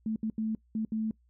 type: tone bursts at uneven times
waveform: sine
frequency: 219.4 Hz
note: A3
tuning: 5 cents flat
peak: -28 dBFS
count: 5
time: 0.06-0.16 / 0.23-0.3 / 0.38-0.55 / 0.75-0.85 / 0.92-1.11 s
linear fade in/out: 2 ms
effects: noise-tail reverb RT60 0.1 s tail -22 dB re dry + added 60 Hz sine -63 dBFS peak until 1.29 s